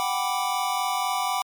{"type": "chord", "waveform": "square", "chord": "G major seventh", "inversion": "third", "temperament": "equal", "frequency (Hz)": [740, 784, 987.8, 1174.7], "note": ["F#5", "G5", "B5", "D6"], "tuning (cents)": [0, 0, 0, 0], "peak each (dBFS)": -30, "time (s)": [0, 1.42], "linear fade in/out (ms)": 0, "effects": ["MP3 96 kbps"]}